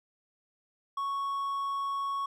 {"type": "tone", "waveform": "triangle", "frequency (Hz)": 1108.7, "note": "C#6", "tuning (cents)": 0, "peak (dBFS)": -28, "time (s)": [0.97, 2.26], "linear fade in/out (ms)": 5, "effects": []}